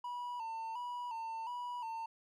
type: tone with vibrato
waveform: triangle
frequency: 937 Hz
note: A#5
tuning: 9 cents sharp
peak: -37 dBFS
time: 0.04-2.06 s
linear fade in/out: 5 ms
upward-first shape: square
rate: 1.4 Hz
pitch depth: 69 cents each way
effects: none